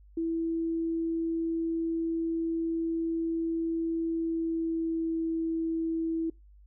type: tone with pitch glide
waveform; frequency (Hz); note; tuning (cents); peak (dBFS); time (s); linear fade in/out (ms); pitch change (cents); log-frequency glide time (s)
sine; 329.6 to 326.9; E4 to E4; 0 to -14; -27; 0.17-6.3; 5; -14; 4.07-5.18
effects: noise-tail reverb RT60 0.2 s tail -24 dB re dry + added 50 Hz sine -52 dBFS peak until 6.66 s